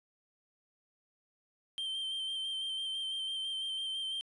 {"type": "tone with vibrato", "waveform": "triangle", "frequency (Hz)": 3136, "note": "G7", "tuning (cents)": 0, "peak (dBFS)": -33, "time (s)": [1.78, 4.21], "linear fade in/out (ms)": 0, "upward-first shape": "square", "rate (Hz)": 6, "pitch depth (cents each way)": 18, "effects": ["resampled to 24000 Hz"]}